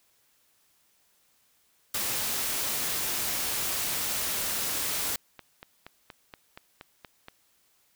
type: noise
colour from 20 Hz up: white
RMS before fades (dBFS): -30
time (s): 1.94-5.16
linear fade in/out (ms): 5
type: click train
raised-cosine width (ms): 0.3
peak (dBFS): -26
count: 11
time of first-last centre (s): 4.92-7.284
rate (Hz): 4.23
effects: white hiss -67 dBFS RMS until 7.95 s